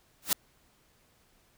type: noise with exponential growth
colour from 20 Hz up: white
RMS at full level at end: -21 dBFS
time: 0.22-0.33 s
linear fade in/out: 2 ms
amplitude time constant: 22 ms
effects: pink hiss -66 dBFS RMS until 1.57 s